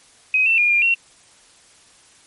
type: tone with pitch steps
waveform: sine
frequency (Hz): 2525 / 2682 / 2423 / 2401 / 2731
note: D#7 / E7 / D#7 / D7 / F7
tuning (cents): +25 / +29 / -47 / +38 / -39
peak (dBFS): -13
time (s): 0.34-0.94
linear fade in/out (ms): 2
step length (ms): 120
effects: white hiss -51 dBFS RMS until 2.26 s + MP3 48 kbps